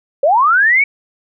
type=linear sweep; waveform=sine; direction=up; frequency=523.3 to 2289 Hz; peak=-8 dBFS; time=0.23-0.84 s; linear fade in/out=5 ms; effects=none